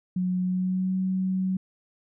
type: tone with pitch glide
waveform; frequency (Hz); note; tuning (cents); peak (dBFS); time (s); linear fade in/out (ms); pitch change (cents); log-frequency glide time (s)
sine; 182.5 to 187.52; F#3 to F#3; -24 to +23; -23; 0.16-1.57; 5; +47; 0.41-0.96
effects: none